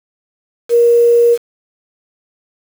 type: tone with quantisation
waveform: sine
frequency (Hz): 472.4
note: A#4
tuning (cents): +23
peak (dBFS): -6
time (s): 0.69-1.38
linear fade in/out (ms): 50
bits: 5
effects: none